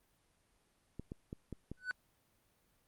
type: clicks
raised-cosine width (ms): 3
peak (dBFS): -30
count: 5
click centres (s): 0.996 / 1.119 / 1.329 / 1.527 / 1.716
type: tone with exponential growth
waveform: triangle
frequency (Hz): 1496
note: F#6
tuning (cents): +19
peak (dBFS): -29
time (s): 1.77-1.91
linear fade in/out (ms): 0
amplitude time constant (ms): 29
effects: pink hiss -74 dBFS RMS until 2.87 s + Opus 32 kbps